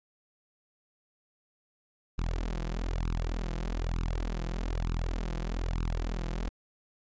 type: tone with flanger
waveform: sawtooth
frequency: 41.79 Hz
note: E1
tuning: 24 cents sharp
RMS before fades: -32 dBFS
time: 2.18-6.49 s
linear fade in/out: 0 ms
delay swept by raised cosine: 0.75 to 5.95 ms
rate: 1.1 Hz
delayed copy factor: +1
effects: resampled to 16000 Hz